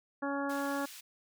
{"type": "harmonic tone", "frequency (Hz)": 280, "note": "C#4", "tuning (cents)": 18, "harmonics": [1, 2, 3, 4, 5, 6], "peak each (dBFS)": [-35, -38, -40, -41, -42, -43], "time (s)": [0.22, 0.86], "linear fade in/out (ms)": 10}
{"type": "high-pass noise", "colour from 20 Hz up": "pink", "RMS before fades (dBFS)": -49, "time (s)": [0.49, 1.01], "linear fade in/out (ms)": 10, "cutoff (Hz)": 2600, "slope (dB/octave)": 12}
{"effects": []}